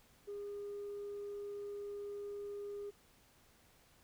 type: tone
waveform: sine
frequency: 407.5 Hz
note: G#4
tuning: 33 cents flat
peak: -40 dBFS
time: 0.27-2.91 s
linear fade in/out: 20 ms
effects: tanh soft clip ceiling -39 dBFS + pink hiss -67 dBFS RMS until 4.03 s